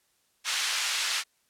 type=band-pass noise; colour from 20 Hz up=white; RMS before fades=-29 dBFS; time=0.44-1.24 s; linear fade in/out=50 ms; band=1400 to 5200 Hz; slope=12 dB/octave; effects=white hiss -70 dBFS RMS until 1.49 s + low-pass 12000 Hz 12 dB/octave